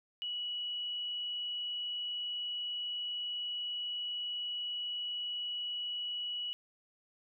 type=tone; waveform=sine; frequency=2933 Hz; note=F#7; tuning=16 cents flat; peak=-35 dBFS; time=0.22-6.53 s; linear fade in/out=0 ms; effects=none